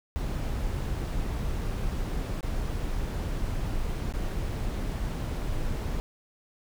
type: noise with dropouts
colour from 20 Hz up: brown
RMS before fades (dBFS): -30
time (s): 0.16-6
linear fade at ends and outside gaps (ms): 0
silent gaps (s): 2.408-2.429 / 4.124-4.138
effects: none